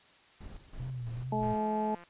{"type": "noise with tremolo", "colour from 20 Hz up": "brown", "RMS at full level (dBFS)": -45, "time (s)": [0.4, 1.6], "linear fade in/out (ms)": 10, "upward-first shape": "square", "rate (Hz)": 3, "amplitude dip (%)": 70}
{"type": "tone with vibrato", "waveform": "sine", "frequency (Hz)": 123.1, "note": "B2", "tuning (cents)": -5, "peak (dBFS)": -35, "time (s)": [0.79, 1.54], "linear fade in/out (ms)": 10, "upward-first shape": "triangle", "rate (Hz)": 2.4, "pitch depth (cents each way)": 120}
{"type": "harmonic tone", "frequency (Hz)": 214.7, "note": "A3", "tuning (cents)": -42, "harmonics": [1, 2, 3, 4], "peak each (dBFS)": [-33, -36, -38, -32], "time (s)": [1.32, 1.95], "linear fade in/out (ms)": 5}
{"type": "click train", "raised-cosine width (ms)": 0.5, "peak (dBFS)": -37, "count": 106, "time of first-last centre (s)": [1.43, 2.037], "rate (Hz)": 173}
{"effects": ["white hiss -60 dBFS RMS until 2.09 s", "resampled to 8000 Hz"]}